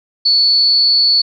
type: tone with amplitude modulation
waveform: sine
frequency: 4435 Hz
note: C#8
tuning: in tune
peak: -6 dBFS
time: 0.25-1.22 s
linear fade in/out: 10 ms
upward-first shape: sine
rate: 261 Hz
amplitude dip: 55%
effects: none